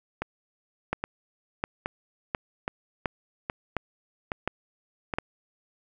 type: two click trains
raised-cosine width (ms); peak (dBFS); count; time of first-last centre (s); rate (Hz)
0.5; -11 / -14; 7 / 7; 0.93-5.185 / 0.22-5.138; 1.41 / 1.22
effects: none